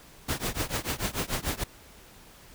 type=noise with tremolo; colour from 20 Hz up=pink; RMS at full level=-27 dBFS; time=0.28-1.64 s; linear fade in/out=10 ms; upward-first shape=triangle; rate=6.8 Hz; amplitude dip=100%; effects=pink hiss -52 dBFS RMS until 2.54 s